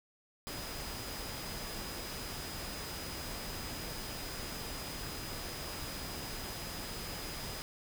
sine tone in noise, 4978 Hz, D#8, in tune, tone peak -48 dBFS, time 0.47-7.62 s, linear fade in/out 0 ms, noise pink, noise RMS -42 dBFS, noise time 0.47-7.62 s, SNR -9 dB, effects none

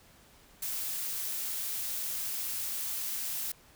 blue noise, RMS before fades -35 dBFS, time 0.62-3.52 s, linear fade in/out 5 ms, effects pink hiss -59 dBFS RMS until 3.75 s

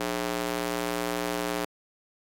square tone with high-pass filter, 59.6 Hz, A#1, 39 cents sharp, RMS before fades -30 dBFS, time 0-1.65 s, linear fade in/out 5 ms, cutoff 350 Hz, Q 0.87, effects AAC 64 kbps

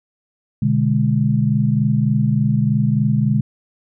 sine chord, G# diminished, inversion first, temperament equal, 123.47 / 146.83 / 207.7 Hz, B2 / D3 / G#3, 0 / 0 / 0 cents, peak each -18 dBFS, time 0.62-3.41 s, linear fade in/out 5 ms, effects none

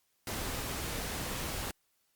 pink noise, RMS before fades -37 dBFS, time 0.27-1.71 s, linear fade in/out 2 ms, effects white hiss -75 dBFS RMS until 2.15 s + Opus 48 kbps

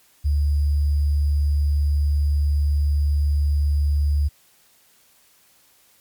sine tone with sample-and-hold, 72.7 Hz, D2, 17 cents flat, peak -16 dBFS, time 0.24-4.29 s, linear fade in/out 20 ms, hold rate 4900 Hz, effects white hiss -57 dBFS RMS until 6 s + MP3 96 kbps

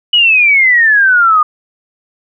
sine exponential sweep, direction down, 2966 to 1208 Hz, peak -5 dBFS, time 0.13-1.43 s, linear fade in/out 5 ms, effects none

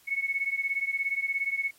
sine beating tone pair, 2200 / 2217 Hz, C#7 / C#7, -14 / 0 cents, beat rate 17 Hz, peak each -29 / -31 dBFS, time 0.07-1.71 s, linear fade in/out 20 ms, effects white hiss -60 dBFS RMS until 1.78 s + AAC 48 kbps

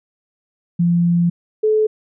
sine tone pair in turn, 172.3 / 431.5 Hz, F3 / A4, -23 / -34 cents, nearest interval octave + major third, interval 1589 cents, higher second, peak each -12 dBFS, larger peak neither, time 0.79-1.3 / 1.63-1.87 s, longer first, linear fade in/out 10 ms, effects none

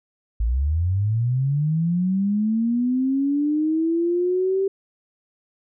sine linear sweep, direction up, 52.2 to 392 Hz, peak -18 dBFS, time 0.4-4.68 s, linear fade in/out 5 ms, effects none

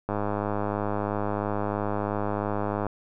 click train, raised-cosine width 1 ms, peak -14 dBFS, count 287, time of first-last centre 0.09-2.867 s, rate 103 Hz, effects none

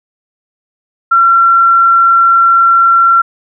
sine tone, 1362 Hz, F6, 44 cents flat, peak -4 dBFS, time 1.11-3.22 s, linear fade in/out 10 ms, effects none

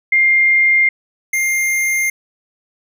sine / square tone pair in turn, 2111 / 2111 Hz, C7 / C7, +15 / +15 cents, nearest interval unison, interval 0 cents, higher neither, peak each -9 / -15 dBFS, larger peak first, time 0.12-0.89 / 1.33-2.1 s, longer neither, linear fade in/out 5 ms, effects none

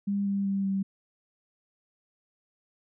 sine tone with pitch steps, 200.5 / 198.43 / 196.37 / 194.34 Hz, G3 / G3 / G3 / G3, +39 / +21 / +3 / -15 cents, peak -25 dBFS, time 0.07-0.83 s, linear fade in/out 10 ms, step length 190 ms, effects none

